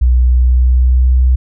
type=tone with pitch glide; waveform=sine; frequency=61.74 to 63.37 Hz; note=B1 to B1; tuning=0 to +45 cents; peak=-6 dBFS; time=0.01-1.36 s; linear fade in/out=10 ms; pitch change=+45 cents; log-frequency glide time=0.22-1.19 s; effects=none